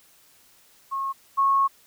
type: tone pair in turn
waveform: sine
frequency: 1087 / 1095.8 Hz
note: C#6 / C#6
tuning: -34 / -20 cents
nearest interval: unison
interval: 14 cents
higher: second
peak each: -25 / -17 dBFS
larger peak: second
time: 0.91-1.13 / 1.37-1.68 s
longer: second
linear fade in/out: 20 ms
effects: white hiss -57 dBFS RMS until 1.86 s